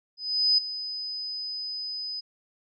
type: tone with ADSR envelope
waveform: sine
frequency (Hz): 5010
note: D#8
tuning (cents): +11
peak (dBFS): -17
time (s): 0.17-2.21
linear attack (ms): 410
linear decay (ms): 7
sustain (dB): -14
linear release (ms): 18
effects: none